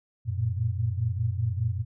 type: tone cluster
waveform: sine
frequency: 91.6 / 113.5 / 118.5 Hz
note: F#2 / A#2 / A#2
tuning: -17 / -46 / +29 cents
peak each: -29 dBFS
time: 0.25-1.85 s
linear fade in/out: 50 ms
effects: none